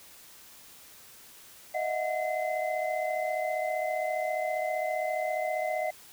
sine tone cluster, 621 / 656 / 732 / 2052 Hz, D#5 / E5 / F#5 / C7, -3 / -9 / -19 / -34 cents, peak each -31 / -37 / -32 / -37 dBFS, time 1.74-5.91 s, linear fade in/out 10 ms, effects white hiss -52 dBFS RMS until 6.12 s

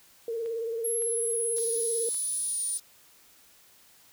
sine tone with vibrato, 458.1 Hz, A#4, 30 cents flat, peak -29 dBFS, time 0.28-2.09 s, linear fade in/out 2 ms, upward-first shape sine, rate 18 Hz, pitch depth 45 cents each way
click train, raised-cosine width 0.3 ms, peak -34 dBFS, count 4, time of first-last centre 0.46-2.145 s, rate 1.78 Hz
sine linear sweep, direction down, 11250 to 9397 Hz, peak -28 dBFS, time 0.84-2.78 s, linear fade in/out 10 ms
pink high-pass noise, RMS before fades -43 dBFS, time 1.56-2.8 s, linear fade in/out 5 ms, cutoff 3800 Hz, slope 48 dB/octave
effects white hiss -58 dBFS RMS until 4.12 s

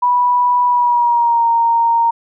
sine tone with pitch glide, 981 to 927.5 Hz, B5 to A#5, -12 to -9 cents, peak -10 dBFS, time 0.02-2.11 s, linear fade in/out 10 ms, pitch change -97 cents, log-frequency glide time 0.66-1.46 s, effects none

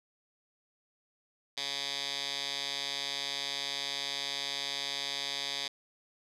10% pulse tone with band-pass filter, 140 Hz, C#3, 18 cents sharp, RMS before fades -36 dBFS, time 1.57-5.68 s, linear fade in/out 5 ms, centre 4100 Hz, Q 3.1, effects resampled to 32000 Hz

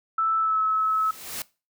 sine tone with pitch glide, 1318.5 to 1294.4 Hz, E6 to E6, 0 to -32 cents, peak -20 dBFS, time 0.18-1.11 s, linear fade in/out 5 ms, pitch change -32 cents, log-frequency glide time 0.39-0.6 s
white noise with exponential growth, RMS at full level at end -30 dBFS, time 0.68-1.42 s, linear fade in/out 2 ms, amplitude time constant 160 ms
effects noise-tail reverb RT60 0.3 s tail -21 dB re dry

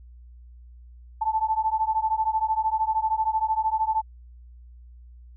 sine beating tone pair, 872 / 885 Hz, A5 / A5, -16 / +10 cents, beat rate 13 Hz, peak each -24 / -25 dBFS, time 1.21-4.02 s, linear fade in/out 10 ms, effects added 60 Hz sine -44 dBFS peak until 5.36 s

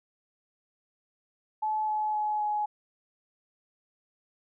sine tone with pitch steps, 861 / 854.1 / 847.2 / 840.4 Hz, A5 / G#5 / G#5 / G#5, -38 / +48 / +34 / +20 cents, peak -26 dBFS, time 1.62-2.66 s, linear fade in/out 10 ms, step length 260 ms, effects none

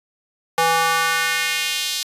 square tone with high-pass filter sweep, 164.81 Hz, E3, in tune, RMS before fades -20 dBFS, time 0.58-2.03 s, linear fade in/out 0 ms, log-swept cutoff 720 to 4100 Hz, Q 1.7, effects resampled to 32000 Hz

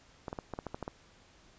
clicks, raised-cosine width 1 ms, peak -23 dBFS, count 9, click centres 0.282 / 0.329 / 0.388 / 0.537 / 0.589 / 0.667 / 0.745 / 0.827 / 0.879 s, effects pink hiss -61 dBFS RMS until 1.58 s + resampled to 16000 Hz

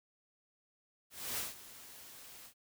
white noise with ADSR envelope, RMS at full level -37 dBFS, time 1.1-2.54 s, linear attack 280 ms, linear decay 160 ms, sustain -16 dB, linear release 83 ms, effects none

